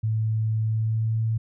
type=tone with pitch glide; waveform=sine; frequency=110 to 111.92 Hz; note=A2 to A2; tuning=0 to +30 cents; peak=-21 dBFS; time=0.03-1.38 s; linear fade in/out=10 ms; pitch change=+30 cents; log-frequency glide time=0.65-1.23 s; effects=none